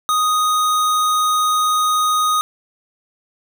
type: tone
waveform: square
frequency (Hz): 1244.5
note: D#6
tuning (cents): 0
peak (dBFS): -15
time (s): 0.09-2.41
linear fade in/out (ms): 0
effects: none